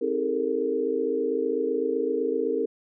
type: tone cluster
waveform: sine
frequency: 265.2 / 318.8 / 403.6 / 431.2 / 459.3 Hz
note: C4 / D#4 / G#4 / A4 / A#4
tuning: +23 / +42 / -49 / -35 / -26 cents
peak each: -32 / -32 / -29 / -34 / -26 dBFS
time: 0.01-2.66 s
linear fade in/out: 10 ms
effects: none